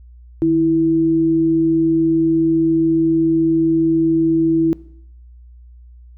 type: tone pair together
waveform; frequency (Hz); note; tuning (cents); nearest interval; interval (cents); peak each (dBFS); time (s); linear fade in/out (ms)
sine; 154.18 / 326.9; D#3 / E4; -15 / -14; octave + minor second; 1301; -24 / -12; 0.42-4.73; 0
effects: noise-tail reverb RT60 0.7 s tail -21 dB re dry + added 60 Hz sine -39 dBFS peak until 6.17 s